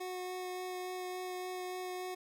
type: tone with vibrato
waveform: 25% pulse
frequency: 366.1 Hz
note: F#4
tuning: 18 cents flat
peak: -35 dBFS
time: 0-2.15 s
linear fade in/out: 10 ms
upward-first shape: sine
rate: 3.5 Hz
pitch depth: 9 cents each way
effects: 12-bit